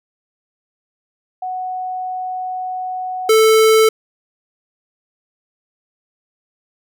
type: tone pair in turn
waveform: sine / square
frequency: 740 / 440 Hz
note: F#5 / A4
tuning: 0 / 0 cents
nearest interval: major sixth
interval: 900 cents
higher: first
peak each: -21 / -9 dBFS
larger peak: second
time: 1.42-3.29 / 3.29-3.89 s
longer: first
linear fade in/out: 5 ms
effects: none